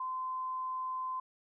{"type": "tone", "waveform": "sine", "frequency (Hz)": 1031, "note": "C6", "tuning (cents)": -26, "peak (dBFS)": -34, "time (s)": [0, 1.2], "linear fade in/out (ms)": 5, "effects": []}